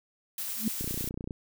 blue noise with tremolo, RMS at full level -34 dBFS, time 0.38-1.09 s, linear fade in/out 2 ms, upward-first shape triangle, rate 10 Hz, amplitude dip 25%
sine tone with exponential growth, 220 Hz, A3, in tune, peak -21 dBFS, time 0.56-0.68 s, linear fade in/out 2 ms, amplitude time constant 26 ms
click train, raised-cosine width 3 ms, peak -23 dBFS, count 16, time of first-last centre 0.81-1.308 s, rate 30.1 Hz
effects none

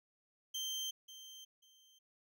30% pulse tone with echo, 3136 Hz, G7, in tune, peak -35 dBFS, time 0.54-0.91 s, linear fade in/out 10 ms, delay 540 ms, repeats 2, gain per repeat -13 dB, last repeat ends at 1.99 s, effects none

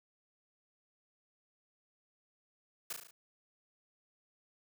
white noise with echo, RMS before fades -39 dBFS, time 2.9-2.93 s, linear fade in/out 5 ms, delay 36 ms, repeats 5, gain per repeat -4 dB, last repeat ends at 3.11 s, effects high-pass 150 Hz 12 dB/octave

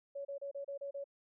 sine tone bursts, 560 Hz, C#5, 18 cents sharp, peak -39 dBFS, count 7, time 0.15-1.042 s, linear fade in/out 10 ms, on 100 ms, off 32 ms, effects none

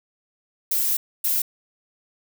violet noise bursts at uneven times, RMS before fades -22 dBFS, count 2, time 0.71-0.97 / 1.24-1.42 s, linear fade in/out 5 ms, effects none

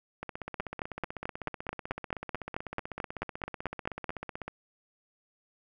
two click trains, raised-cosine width 0.5 ms, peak -16 / -22 dBFS, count 17 / 69, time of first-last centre 0.6-4.093 / 0.23-4.48 s, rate 4.58 / 16 Hz, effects none

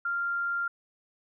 sine tone, 1392 Hz, F6, 6 cents flat, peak -27 dBFS, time 0.05-0.68 s, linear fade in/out 5 ms, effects none

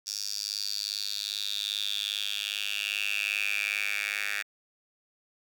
10% pulse tone with high-pass filter sweep, 102.5 Hz, G#2, 22 cents flat, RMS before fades -32 dBFS, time 0.06-4.43 s, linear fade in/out 20 ms, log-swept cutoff 5300 to 2000 Hz, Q 6.6, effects none

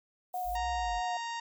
violet noise, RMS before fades -48 dBFS, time 0.33-0.57 s, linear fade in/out 20 ms
sine tone with vibrato, 724 Hz, F#5, 38 cents flat, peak -32 dBFS, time 0.34-1.17 s, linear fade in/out 2 ms, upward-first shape sine, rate 4.7 Hz, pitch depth 14 cents each way
sine linear two-way sweep, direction up then down, 44.39 to 65.41 to 44.39 Hz, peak -38 dBFS, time 0.44-1.02 s, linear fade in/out 50 ms, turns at 0.7 s
harmonic tone, 931 Hz, A#5, 2 cents flat, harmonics 1 / 2 / 3 / 4 / 5 / 6 / 7 / 8, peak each -36 / -42 / -46 / -48 / -50 / -52 / -53 / -54 dBFS, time 0.55-1.4 s, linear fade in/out 5 ms
effects none

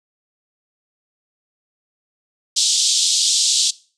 pink band-pass noise, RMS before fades -17 dBFS, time 2.56-3.71 s, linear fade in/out 10 ms, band 3400 to 8400 Hz, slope 48 dB/octave, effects noise-tail reverb RT60 0.4 s tail -21 dB re dry

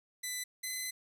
10% pulse tone pair in turn, 2000 / 2029 Hz, B6 / B6, +21 / +46 cents, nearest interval unison, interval 25 cents, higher second, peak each -27 dBFS, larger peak neither, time 0.23-0.44 / 0.63-0.91 s, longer second, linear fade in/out 10 ms, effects none

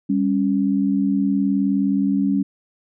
sine tone pair together, 197.98 / 277.2 Hz, G3 / C#4, +17 / 0 cents, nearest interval tritone, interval 583 cents, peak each -19 dBFS, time 0.09-2.43 s, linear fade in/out 10 ms, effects none

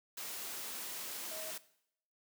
sine tone in noise, 635 Hz, D#5, 35 cents sharp, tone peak -47 dBFS, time 1.31-1.51 s, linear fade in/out 5 ms, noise white, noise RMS -43 dBFS, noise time 0.17-1.58 s, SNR -7 dB, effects noise-tail reverb RT60 0.7 s tail -18 dB re dry + high-pass 200 Hz 12 dB/octave

